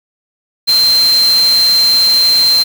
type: tone in noise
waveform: sine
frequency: 4137 Hz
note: C8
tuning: 20 cents flat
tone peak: -7 dBFS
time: 0.67-2.64 s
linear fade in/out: 20 ms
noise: white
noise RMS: -21 dBFS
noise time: 0.67-2.64 s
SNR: +11 dB
effects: none